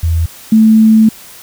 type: tone pair in turn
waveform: sine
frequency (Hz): 82.6 / 220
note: E2 / A3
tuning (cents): +4 / 0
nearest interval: octave + perfect fourth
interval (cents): 1696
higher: second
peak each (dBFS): -9 / -3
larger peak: second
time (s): 0.03-0.26 / 0.52-1.09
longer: second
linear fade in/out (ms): 5
effects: white hiss -35 dBFS RMS until 1.42 s